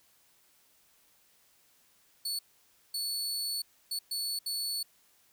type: tone bursts at uneven times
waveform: sawtooth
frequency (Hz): 4435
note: C#8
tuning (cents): 0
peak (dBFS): -29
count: 5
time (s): 2.25-2.39 / 2.94-3.62 / 3.91-3.99 / 4.11-4.39 / 4.46-4.83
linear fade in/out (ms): 5
effects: white hiss -66 dBFS RMS until 5.32 s